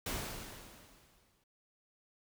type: noise with exponential decay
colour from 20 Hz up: pink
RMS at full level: -36 dBFS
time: 0.06-1.44 s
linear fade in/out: 5 ms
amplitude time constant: 300 ms
effects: none